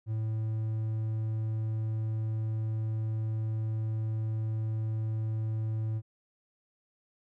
triangle tone, 110 Hz, A2, in tune, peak -27 dBFS, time 0.06-6.02 s, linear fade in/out 50 ms, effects none

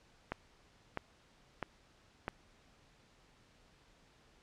click train, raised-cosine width 0.5 ms, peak -21 dBFS, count 4, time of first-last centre 0.32-2.281 s, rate 1.53 Hz, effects pink hiss -66 dBFS RMS until 4.42 s + low-pass 6000 Hz 12 dB/octave

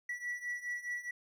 triangle beating tone pair, 1945 / 1949.8 Hz, B6 / B6, -27 / -23 cents, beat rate 4.8 Hz, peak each -40 / -37 dBFS, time 0.09-1.11 s, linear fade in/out 5 ms, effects none

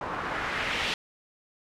white noise with low-pass filter sweep, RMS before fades -31 dBFS, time 0.01-0.94 s, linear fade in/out 2 ms, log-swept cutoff 1000 to 3200 Hz, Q 1.6, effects none

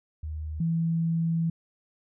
sine tone pair in turn, 77.4 / 165.15 Hz, D#2 / E3, -9 / +4 cents, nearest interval octave + minor second, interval 1313 cents, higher second, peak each -31 / -23 dBFS, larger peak second, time 0.23-0.6 / 0.6-1.5 s, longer second, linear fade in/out 5 ms, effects none

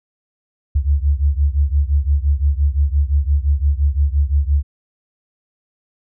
sine beating tone pair, 69.3 / 75.1 Hz, C#2 / D2, 0 / +39 cents, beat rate 5.8 Hz, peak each -15 / -17 dBFS, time 0.75-4.63 s, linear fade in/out 10 ms, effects none

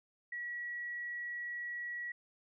sine tone, 1926 Hz, B6, 44 cents flat, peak -38 dBFS, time 0.32-2.12 s, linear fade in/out 5 ms, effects none

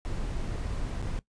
brown noise with dropouts, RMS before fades -32 dBFS, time 0.05-1.19 s, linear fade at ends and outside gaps 0 ms, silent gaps 1.017-1.026 s, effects noise-tail reverb RT60 0.1 s tail -18 dB re dry + resampled to 22050 Hz

